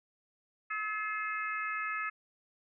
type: harmonic tone with a mistuned harmonic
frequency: 429.1 Hz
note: A4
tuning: 43 cents flat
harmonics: 3 / 4 / 5 / 6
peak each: -36 / -38 / -40 / -42 dBFS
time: 0.7-2.1 s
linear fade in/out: 10 ms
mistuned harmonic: 5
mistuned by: -30 cents
effects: none